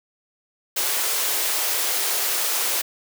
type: high-pass noise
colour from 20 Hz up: white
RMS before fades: -23 dBFS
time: 0.76-2.82 s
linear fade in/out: 10 ms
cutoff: 340 Hz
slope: 48 dB/octave
effects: none